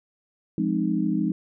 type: chord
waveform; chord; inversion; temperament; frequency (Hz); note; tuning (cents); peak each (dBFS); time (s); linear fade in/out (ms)
sine; F minor seventh; none; equal with one note detuned; 174.61 / 207.7 / 261.6 / 308.8; F3 / Ab3 / C4 / Eb4; 0 / 0 / 0 / -13; -27 / -26 / -29 / -26; 0.58-1.32; 2
effects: none